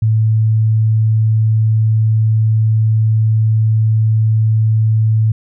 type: tone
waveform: sine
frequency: 110 Hz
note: A2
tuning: in tune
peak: -9 dBFS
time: 0.02-5.32 s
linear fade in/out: 5 ms
effects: none